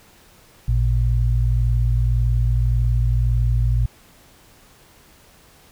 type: tone pair together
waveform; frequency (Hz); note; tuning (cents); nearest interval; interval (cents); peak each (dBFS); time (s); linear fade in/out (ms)
sine; 55.22 / 117; A1 / A#2; +7 / +7; octave + minor second; 1300; -17 / -19; 0.68-3.86; 5
effects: pink hiss -51 dBFS RMS until 5.71 s